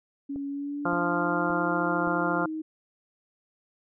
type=tone with pitch glide; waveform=sine; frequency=280 to 314.3 Hz; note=C#4 to D#4; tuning=+18 to +18 cents; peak=-30 dBFS; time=0.29-2.62 s; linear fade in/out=10 ms; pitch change=+200 cents; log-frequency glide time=0.48-1.64 s
type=click train; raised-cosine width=2 ms; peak=-28 dBFS; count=4; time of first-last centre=0.36-2.074 s; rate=1.75 Hz
type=harmonic tone; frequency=174.3 Hz; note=F3; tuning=3 cents flat; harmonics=1 / 2 / 3 / 4 / 5 / 6 / 7 / 8; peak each=-33 / -33 / -33 / -32 / -35 / -34 / -34 / -30 dBFS; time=0.85-2.46 s; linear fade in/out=5 ms
effects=none